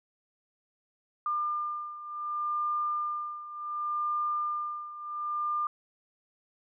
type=beating tone pair; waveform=sine; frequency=1200 / 1200.68 Hz; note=D6 / D6; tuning=+37 / +38 cents; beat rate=0.68 Hz; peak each=-31 / -35 dBFS; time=1.26-5.67 s; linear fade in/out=2 ms; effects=none